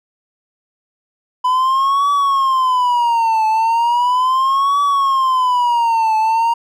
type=tone with vibrato; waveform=triangle; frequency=999 Hz; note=B5; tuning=20 cents sharp; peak=-10 dBFS; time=1.44-6.54 s; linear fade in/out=10 ms; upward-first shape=triangle; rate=0.37 Hz; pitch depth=240 cents each way; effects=none